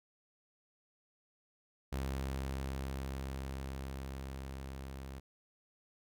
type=tone with level ramp; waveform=sawtooth; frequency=67 Hz; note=C2; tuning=42 cents sharp; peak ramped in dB=-31 to -40 dBFS; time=1.92-5.2 s; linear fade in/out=10 ms; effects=none